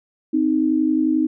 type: tone pair together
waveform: sine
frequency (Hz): 259.8 / 311.1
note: C4 / D#4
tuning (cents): -12 / 0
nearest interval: minor third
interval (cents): 312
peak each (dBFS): -20 / -17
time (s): 0.33-1.27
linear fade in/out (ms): 10
effects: none